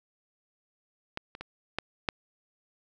clicks, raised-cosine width 0.3 ms, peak -17 / -26 / -23 / -13 / -10 dBFS, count 5, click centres 1.174 / 1.351 / 1.41 / 1.786 / 2.088 s, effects none

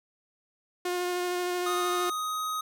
sawtooth tone with vibrato, 357.3 Hz, F4, 40 cents sharp, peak -24 dBFS, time 0.85-2.1 s, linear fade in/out 5 ms, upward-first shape sine, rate 13 Hz, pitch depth 12 cents each way
square tone with pitch glide, 1244.5 to 1256.8 Hz, D#6 to D#6, 0 to +17 cents, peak -30 dBFS, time 1.66-2.61 s, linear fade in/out 5 ms, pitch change +17 cents, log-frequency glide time 1.96-2.4 s
effects none

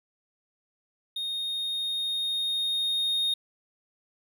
triangle tone with level ramp, 3704 Hz, A#7, 12 cents flat, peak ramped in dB -28 to -22 dBFS, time 1.16-3.34 s, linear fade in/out 5 ms, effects none

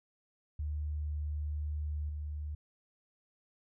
sine tone with level steps, 74.9 Hz, D2, 35 cents sharp, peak -33 / -36 dBFS, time 0.59-2.55 s, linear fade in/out 5 ms, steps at 2.09 s, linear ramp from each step 2 ms, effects none

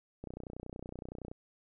click train, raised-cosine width 2 ms, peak -29 dBFS, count 34, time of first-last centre 0.24-1.315 s, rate 30.7 Hz, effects none

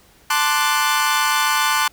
sawtooth chord, D dominant seventh, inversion second, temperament equal, 880 / 1046.5 / 1174.7 / 1480 Hz, A5 / C6 / D6 / F#6, 0 / 0 / 0 / 0 cents, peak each -18 dBFS, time 0.3-1.88 s, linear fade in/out 5 ms, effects pink hiss -52 dBFS RMS until 1.92 s

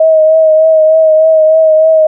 sine tone with vibrato, 633 Hz, D#5, 30 cents sharp, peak -3 dBFS, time 0-2.07 s, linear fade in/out 5 ms, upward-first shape triangle, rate 3.3 Hz, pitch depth 30 cents each way, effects none

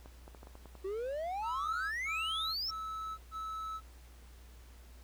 clicks, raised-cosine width 1 ms, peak -37 dBFS, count 8, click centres 0.059 / 0.279 / 0.348 / 0.431 / 0.471 / 0.554 / 0.657 / 0.753 s
triangle exponential sweep, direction up, 371.3 to 5570 Hz, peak -33 dBFS, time 0.84-2.71 s, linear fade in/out 10 ms
triangle tone bursts, 1302 Hz, E6, 22 cents flat, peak -36 dBFS, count 4, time 1.42-3.81 s, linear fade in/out 50 ms, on 500 ms, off 130 ms
effects added 60 Hz sine -52 dBFS peak until 5.03 s + pink hiss -62 dBFS RMS until 5.03 s

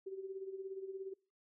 sine tone with tremolo, 384.9 Hz, G4, 32 cents flat, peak -39 dBFS, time 0.06-1.14 s, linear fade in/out 10 ms, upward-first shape sine, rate 17 Hz, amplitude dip 65%, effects noise-tail reverb RT60 0.4 s tail -26 dB re dry

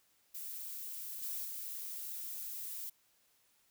violet noise with level steps, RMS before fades -44 / -40 / -43 dBFS, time 0.34-2.9 s, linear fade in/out 10 ms, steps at 1.22 / 1.44 s, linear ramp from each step 10 ms, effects white hiss -72 dBFS RMS until 3.7 s

